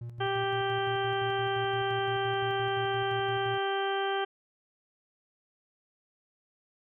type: tone with tremolo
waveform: triangle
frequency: 118.5 Hz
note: A#2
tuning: 29 cents sharp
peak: -34 dBFS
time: 0.01-3.58 s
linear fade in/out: 5 ms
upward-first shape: square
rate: 5.8 Hz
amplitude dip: 55%
type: harmonic tone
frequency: 392 Hz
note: G4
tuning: in tune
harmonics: 1 / 2 / 3 / 4 / 5 / 6 / 7 / 8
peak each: -31 / -32 / -38 / -36 / -45 / -48 / -48 / -39 dBFS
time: 0.2-4.25 s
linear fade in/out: 10 ms
effects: none